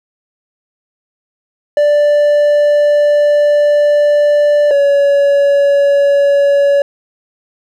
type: tone pair in turn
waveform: triangle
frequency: 587.3 / 565.2 Hz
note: D5 / C#5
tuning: 0 / +34 cents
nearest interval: minor second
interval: 66 cents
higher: first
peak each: -5 dBFS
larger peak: neither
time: 1.77-4.71 / 4.71-6.82 s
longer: first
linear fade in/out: 2 ms
effects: none